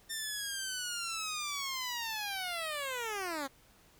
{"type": "linear sweep", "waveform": "10% pulse", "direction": "down", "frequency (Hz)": [1808, 261.6], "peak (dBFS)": -27, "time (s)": [0.09, 3.48], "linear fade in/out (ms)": 20, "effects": ["pink hiss -63 dBFS RMS until 3.99 s"]}